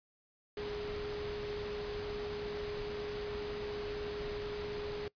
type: tone in noise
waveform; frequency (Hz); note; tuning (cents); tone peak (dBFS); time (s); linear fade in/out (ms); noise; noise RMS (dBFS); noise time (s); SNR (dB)
sine; 415.3; G#4; 0; -38; 0.57-5.08; 2; pink; -44; 0.57-5.08; +3
effects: noise-tail reverb RT60 0.1 s tail -22 dB re dry + resampled to 11025 Hz